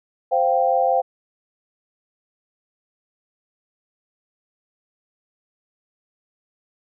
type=chord; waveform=sine; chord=C suspended fourth; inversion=none; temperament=equal; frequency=523.3 / 698.5 / 784 Hz; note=C5 / F5 / G5; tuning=0 / 0 / 0 cents; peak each=-20 dBFS; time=0.31-1.02 s; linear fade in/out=20 ms; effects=none